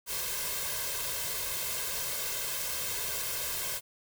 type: noise with comb filter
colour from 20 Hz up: white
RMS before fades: -34 dBFS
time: 0.06-3.81 s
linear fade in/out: 50 ms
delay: 1.9 ms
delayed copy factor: +0.75
effects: none